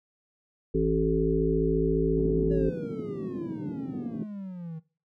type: harmonic tone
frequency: 54.5 Hz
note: A1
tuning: 16 cents flat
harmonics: 1 / 3 / 5 / 7 / 8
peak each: -30 / -29 / -30 / -27 / -28 dBFS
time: 0.74-2.7 s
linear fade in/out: 10 ms
type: band-pass noise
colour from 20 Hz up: white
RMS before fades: -36 dBFS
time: 2.17-4.24 s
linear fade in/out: 10 ms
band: 140 to 300 Hz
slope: 24 dB/octave
type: exponential sweep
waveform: triangle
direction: down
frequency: 573 to 156.6 Hz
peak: -33 dBFS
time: 2.5-4.8 s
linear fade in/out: 20 ms
effects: noise-tail reverb RT60 0.4 s tail -21 dB re dry